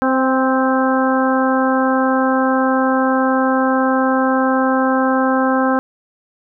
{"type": "harmonic tone with a mistuned harmonic", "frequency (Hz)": 261.6, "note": "C4", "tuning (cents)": 0, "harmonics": [1, 2, 3, 4, 5, 6], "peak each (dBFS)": [-16, -19, -21, -22, -23, -24], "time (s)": [0.02, 5.79], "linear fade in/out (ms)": 0, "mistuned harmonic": 3, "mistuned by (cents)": 18, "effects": []}